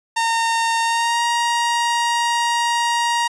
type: tone with pitch glide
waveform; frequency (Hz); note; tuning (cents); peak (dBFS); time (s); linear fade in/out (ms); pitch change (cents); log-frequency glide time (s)
sawtooth; 916 to 942.3; A#5 to A#5; -31 to +18; -13; 0.16-3.28; 10; +49; 0.81-1.23
effects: resampled to 22050 Hz